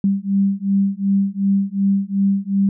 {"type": "beating tone pair", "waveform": "sine", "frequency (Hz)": [195.7, 198.4], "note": ["G3", "G3"], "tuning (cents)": [-3, 21], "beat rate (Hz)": 2.7, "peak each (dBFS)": -18, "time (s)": [0.04, 2.69], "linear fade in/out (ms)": 2, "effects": []}